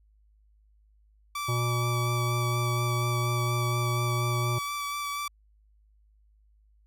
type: tone with vibrato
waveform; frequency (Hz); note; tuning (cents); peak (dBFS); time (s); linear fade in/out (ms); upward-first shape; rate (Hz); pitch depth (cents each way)
sawtooth; 1155; D6; -29; -27; 1.35-5.28; 5; sine; 4.2; 16
type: harmonic tone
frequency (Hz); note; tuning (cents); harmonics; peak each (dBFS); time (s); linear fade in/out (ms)
120.5; B2; -42; 1 / 3 / 5 / 7 / 8; -26 / -36 / -40 / -43 / -44; 1.48-4.59; 10
effects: added 52 Hz sine -59 dBFS peak until 6.86 s